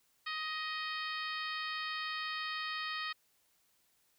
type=harmonic tone; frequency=626 Hz; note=D#5; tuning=10 cents sharp; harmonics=2 / 3 / 4 / 5 / 6 / 7 / 8; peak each=-41 / -41 / -45 / -46 / -47 / -46 / -52 dBFS; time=0.26-3.13 s; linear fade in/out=10 ms; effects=white hiss -73 dBFS RMS until 4.18 s